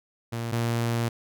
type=tone pair in turn; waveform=sawtooth; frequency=116.54 / 117.03 Hz; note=A#2 / A#2; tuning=0 / +7 cents; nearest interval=unison; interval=7 cents; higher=second; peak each=-25 / -20 dBFS; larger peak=second; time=0.32-0.52 / 0.52-1.09 s; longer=second; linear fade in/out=10 ms; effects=none